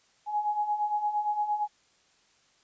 sine beating tone pair, 830.6 / 839.3 Hz, G#5 / G#5, 0 / +18 cents, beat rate 8.7 Hz, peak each -33 / -27 dBFS, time 0.26-1.68 s, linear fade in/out 50 ms, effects white hiss -65 dBFS RMS until 2.63 s + resampled to 16000 Hz

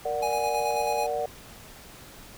sine chord, Bb augmented, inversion none, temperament equal, 466.2 / 587.3 / 740 Hz, Bb4 / D5 / F#5, 0 / 0 / 0 cents, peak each -31 / -30 / -30 dBFS, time 0.05-1.26 s, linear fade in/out 5 ms
square tone with tremolo, 830.6 Hz, G#5, in tune, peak -27 dBFS, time 0.22-1.07 s, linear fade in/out 10 ms, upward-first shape square, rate 9.2 Hz, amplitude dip 35%
effects pink hiss -47 dBFS RMS until 2.37 s

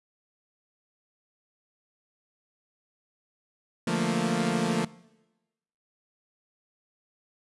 sawtooth chord, Bb major seventh, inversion first, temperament equal, 146.83 / 174.61 / 220 / 233.1 Hz, D3 / F3 / A3 / Bb3, 0 / 0 / 0 / 0 cents, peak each -31 / -25 / -26 / -26 dBFS, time 3.87-4.85 s, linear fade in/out 5 ms, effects noise-tail reverb RT60 1.0 s tail -21 dB re dry + resampled to 24000 Hz

